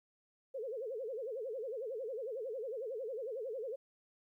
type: tone with vibrato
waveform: sine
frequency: 482.1 Hz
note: B4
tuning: 42 cents flat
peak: -38 dBFS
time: 0.54-3.76 s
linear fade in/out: 10 ms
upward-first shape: sine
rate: 11 Hz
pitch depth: 230 cents each way
effects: 13-bit